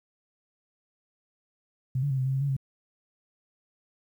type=tone with pitch steps; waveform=sine; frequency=129.5 / 142.9 / 133.5 / 129.9 / 133.6 / 134.3 / 141.1 / 134.8 Hz; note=C3 / D3 / C3 / C3 / C3 / C3 / C#3 / C#3; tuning=-17 / -47 / +35 / -12 / +36 / +46 / +31 / -48 cents; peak=-24 dBFS; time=1.95-2.566 s; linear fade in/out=5 ms; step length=77 ms; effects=10-bit